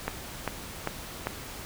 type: click train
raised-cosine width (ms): 0.5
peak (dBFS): -13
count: 4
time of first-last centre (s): 0.08-1.27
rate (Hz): 2.52
effects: pink hiss -41 dBFS RMS until 1.65 s